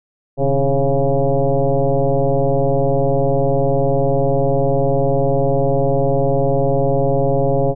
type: tone with frequency modulation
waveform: sine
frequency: 270 Hz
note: C#4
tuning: 45 cents flat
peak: -12 dBFS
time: 0.37-7.75 s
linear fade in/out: 50 ms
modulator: 140 Hz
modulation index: 2.9
effects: none